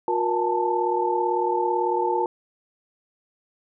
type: tone cluster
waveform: sine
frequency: 358.9 / 474.1 / 854 / 892 Hz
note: F4 / A#4 / G#5 / A5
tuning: +47 / +29 / +48 / +23 cents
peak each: -25 / -27 / -29 / -24 dBFS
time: 0.08-2.26 s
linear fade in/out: 2 ms
effects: none